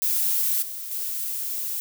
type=noise with level steps; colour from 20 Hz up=violet; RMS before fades=-23 / -34 / -29 dBFS; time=0.02-1.8 s; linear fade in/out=0 ms; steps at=0.62 / 0.91 s; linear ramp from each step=5 ms; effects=none